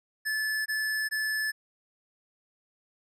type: tone bursts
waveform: square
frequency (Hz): 1736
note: A6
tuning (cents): -24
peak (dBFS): -28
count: 3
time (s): 0.25-1.52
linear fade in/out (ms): 20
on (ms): 410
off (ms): 20
effects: resampled to 32000 Hz